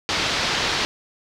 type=low-pass noise; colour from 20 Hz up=white; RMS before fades=-23 dBFS; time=0.09-0.85 s; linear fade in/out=0 ms; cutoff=4800 Hz; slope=24 dB/octave; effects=none